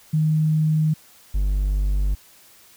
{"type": "tone pair in turn", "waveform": ["sine", "triangle"], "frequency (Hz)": [155.56, 49.25], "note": ["D#3", "G1"], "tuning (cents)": [0, 9], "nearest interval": "octave + minor sixth", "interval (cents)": 1991, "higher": "first", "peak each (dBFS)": -16, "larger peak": "neither", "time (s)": [[0.13, 0.94], [1.34, 2.15]], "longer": "neither", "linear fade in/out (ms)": 10, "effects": ["white hiss -51 dBFS RMS until 2.76 s"]}